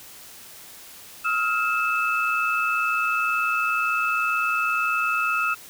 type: tone cluster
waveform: sine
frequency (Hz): 1280 / 1400 / 2621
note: D#6 / F6 / E7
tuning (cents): +49 / +4 / -11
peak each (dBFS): -25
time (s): 1.24-5.55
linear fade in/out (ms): 20
effects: white hiss -44 dBFS RMS until 5.69 s